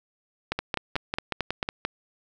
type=two click trains; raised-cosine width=0.3 ms; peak=-10 / -11 dBFS; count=7 / 7; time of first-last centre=0.52-1.85 / 0.59-1.689 s; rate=4.51 / 5.46 Hz; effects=none